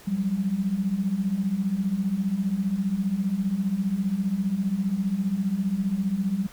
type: beating tone pair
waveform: sine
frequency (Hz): 182.6 / 197.6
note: F#3 / G3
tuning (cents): -23 / +14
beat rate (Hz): 15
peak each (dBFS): -28 / -24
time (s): 0.07-6.47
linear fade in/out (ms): 10
effects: pink hiss -49 dBFS RMS until 6.52 s